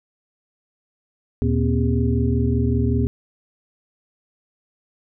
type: tone cluster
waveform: sine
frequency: 77.6 / 118.2 / 241.5 / 266.8 / 405.2 Hz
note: D#2 / A#2 / B3 / C4 / G#4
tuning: -4 / +24 / -39 / +34 / -43 cents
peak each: -21 / -21 / -23 / -27 / -27 dBFS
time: 1.42-3.07 s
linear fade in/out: 0 ms
effects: none